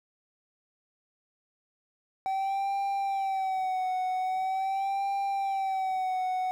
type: tone with vibrato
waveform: triangle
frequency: 766 Hz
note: G5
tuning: 40 cents flat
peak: -25 dBFS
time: 2.26-6.51 s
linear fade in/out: 0 ms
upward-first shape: sine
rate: 0.43 Hz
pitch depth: 57 cents each way
effects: 10-bit